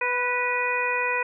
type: harmonic tone with a mistuned harmonic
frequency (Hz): 493.9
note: B4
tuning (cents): 0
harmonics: 1 / 2 / 3 / 4 / 5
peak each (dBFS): -30 / -28 / -31 / -29 / -27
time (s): 0.01-1.23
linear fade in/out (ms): 5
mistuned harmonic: 4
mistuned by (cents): -23
effects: none